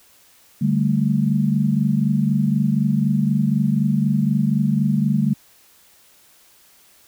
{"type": "chord", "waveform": "sine", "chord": "D suspended fourth", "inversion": "none", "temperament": "equal", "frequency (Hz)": [146.83, 196, 220], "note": ["D3", "G3", "A3"], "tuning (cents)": [0, 0, 0], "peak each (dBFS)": -20, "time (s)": [0.61, 5.34], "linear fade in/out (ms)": 10, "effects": ["white hiss -53 dBFS RMS until 7.07 s"]}